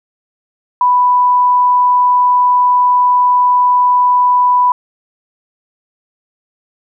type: tone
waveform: sine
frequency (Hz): 990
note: B5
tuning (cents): +4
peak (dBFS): -7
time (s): 0.81-4.72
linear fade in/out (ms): 2
effects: none